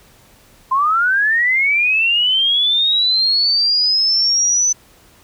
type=linear sweep; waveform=sine; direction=up; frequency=1025 to 6070 Hz; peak=-12 dBFS; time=0.71-4.73 s; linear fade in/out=10 ms; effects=pink hiss -49 dBFS RMS until 5.23 s